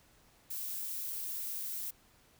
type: noise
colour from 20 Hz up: violet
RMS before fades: -39 dBFS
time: 0.5-1.91 s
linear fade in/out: 10 ms
effects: pink hiss -65 dBFS RMS until 2.39 s